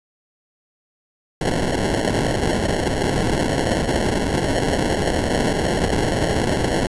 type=noise with sample-and-hold; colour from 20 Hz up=white; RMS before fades=-20 dBFS; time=1.41-6.87 s; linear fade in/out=5 ms; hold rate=1225 Hz; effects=resampled to 24000 Hz